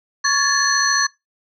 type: tone cluster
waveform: sine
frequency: 1118 / 1686 / 1760 / 4289 / 6050 Hz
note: C#6 / G#6 / A6 / C8 / F#8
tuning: +14 / +26 / 0 / +42 / +38 cents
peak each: -21 dBFS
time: 0.24-1.07 s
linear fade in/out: 10 ms
effects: noise-tail reverb RT60 0.2 s tail -23 dB re dry + tanh soft clip ceiling -4 dBFS